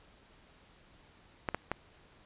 clicks, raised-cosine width 0.5 ms, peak -16 dBFS, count 3, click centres 1.488 / 1.546 / 1.716 s, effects pink hiss -61 dBFS RMS until 2.25 s + resampled to 8000 Hz

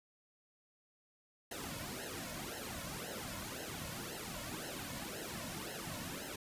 pink noise with flanger, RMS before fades -44 dBFS, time 1.51-6.36 s, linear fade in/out 5 ms, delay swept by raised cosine 0.84 to 2.54 ms, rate 1.9 Hz, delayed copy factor -0.95, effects resampled to 32000 Hz

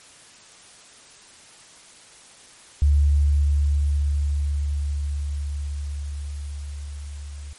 sine tone with level ramp, 72.3 Hz, D2, 27 cents flat, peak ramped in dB -13 to -33 dBFS, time 2.82-7.53 s, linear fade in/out 0 ms, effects white hiss -48 dBFS RMS until 7.58 s + MP3 48 kbps

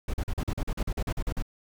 brown noise bursts, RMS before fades -28 dBFS, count 14, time 0.08-1.424 s, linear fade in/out 5 ms, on 57 ms, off 42 ms, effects none

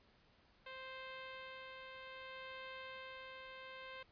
10% pulse tone with tremolo, 523.3 Hz, C5, in tune, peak -39 dBFS, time 0.66-4.03 s, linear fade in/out 5 ms, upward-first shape sine, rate 0.62 Hz, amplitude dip 30%, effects pink hiss -70 dBFS RMS until 4.11 s + resampled to 11025 Hz

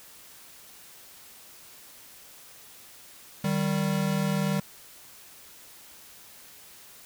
square tone pair together, 154.25 / 195 Hz, D#3 / G3, -15 / -9 cents, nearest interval major third, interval 406 cents, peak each -29 / -27 dBFS, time 3.44-4.6 s, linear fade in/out 5 ms, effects white hiss -50 dBFS RMS until 7.05 s

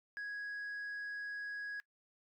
sine tone, 1661.2 Hz, G#6, in tune, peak -37 dBFS, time 0.17-1.8 s, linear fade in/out 0 ms, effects noise-tail reverb RT60 0.1 s tail -22 dB re dry + tanh soft clip ceiling -39 dBFS

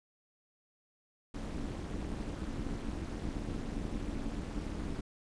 brown noise with amplitude modulation, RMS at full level -34 dBFS, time 1.34-5.01 s, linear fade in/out 5 ms, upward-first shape sine, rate 252 Hz, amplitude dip 100%, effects resampled to 22050 Hz

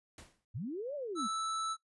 pink noise with exponential decay, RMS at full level -48 dBFS, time 0.18-0.45 s, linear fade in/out 2 ms, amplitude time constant 57 ms
sine linear two-way sweep, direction up then down, 87.31 to 601 to 194.1 Hz, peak -36 dBFS, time 0.54-1.28 s, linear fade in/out 20 ms, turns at 0.95 s
square tone, 1315 Hz, E6, 5 cents flat, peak -34 dBFS, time 1.15-1.77 s, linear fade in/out 50 ms
effects noise-tail reverb RT60 0.1 s tail -17 dB re dry + resampled to 24000 Hz

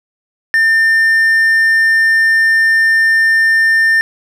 triangle tone, 1800 Hz, A6, 39 cents sharp, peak -6 dBFS, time 0.54-4.01 s, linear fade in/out 0 ms, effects none

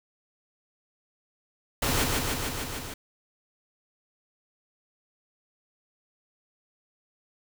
pink noise with echo, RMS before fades -26 dBFS, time 1.82-2.04 s, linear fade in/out 5 ms, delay 150 ms, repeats 6, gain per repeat -2 dB, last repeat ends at 2.94 s, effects none

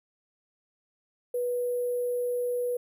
sine tone with sample-and-hold, 490 Hz, B4, 14 cents flat, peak -26 dBFS, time 1.34-2.77 s, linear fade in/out 5 ms, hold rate 11025 Hz, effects none

